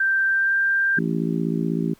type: tone with pitch glide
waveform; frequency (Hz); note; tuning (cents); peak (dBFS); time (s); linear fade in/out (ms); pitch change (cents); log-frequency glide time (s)
sine; 1569 to 1584.5; G6 to G6; +1 to +18; -17; 0-0.99; 5; +17; 0.27-0.57
type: harmonic tone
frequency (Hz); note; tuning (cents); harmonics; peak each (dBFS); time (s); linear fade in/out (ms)
56.1; A1; +34; 3 / 4 / 5 / 6 / 7; -24 / -26 / -28 / -30 / -31; 0.97-1.94; 10
effects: pink hiss -56 dBFS RMS until 1.99 s